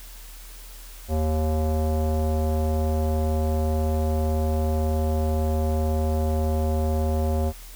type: tone with low-pass filter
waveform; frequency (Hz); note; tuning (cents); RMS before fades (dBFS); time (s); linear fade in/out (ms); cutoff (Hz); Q
square; 78.1; D#2; +7; -23; 1.08-7.53; 50; 650; 2.6
effects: added 40 Hz sine -40 dBFS peak until 7.75 s + white hiss -46 dBFS RMS until 7.75 s